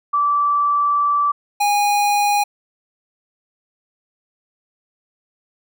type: tone pair in turn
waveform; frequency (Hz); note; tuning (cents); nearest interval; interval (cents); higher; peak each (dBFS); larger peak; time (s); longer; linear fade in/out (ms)
sine / square; 1161 / 821; D6 / G#5; -20 / -20; tritone; 600; first; -14 / -15; first; 0.13-1.32 / 1.6-2.44; first; 10
effects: none